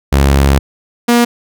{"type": "tone pair in turn", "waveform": "sawtooth", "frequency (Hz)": [69.1, 238.4], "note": ["C#2", "A#3"], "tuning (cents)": [-5, 39], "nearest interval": "octave + major sixth", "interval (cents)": 2144, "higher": "second", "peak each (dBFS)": -3, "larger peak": "neither", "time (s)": [[0.12, 0.59], [1.08, 1.25]], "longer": "first", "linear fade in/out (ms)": 10, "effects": []}